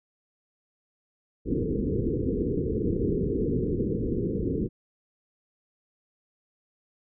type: low-pass noise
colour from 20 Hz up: white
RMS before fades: -27 dBFS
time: 1.45-4.69 s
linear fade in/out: 50 ms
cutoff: 470 Hz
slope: 96 dB/octave
effects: none